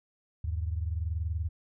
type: tone pair together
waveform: sine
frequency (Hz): 77.78 / 98.34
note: D#2 / G2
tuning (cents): 0 / +6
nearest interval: major third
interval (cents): 406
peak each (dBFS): -30 / -35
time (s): 0.44-1.49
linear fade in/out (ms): 5
effects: none